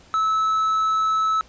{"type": "tone", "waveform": "triangle", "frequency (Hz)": 1302, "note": "E6", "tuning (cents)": -22, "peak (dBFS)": -16, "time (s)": [0.14, 1.41], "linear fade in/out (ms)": 0, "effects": ["pink hiss -51 dBFS RMS until 1.48 s", "resampled to 16000 Hz"]}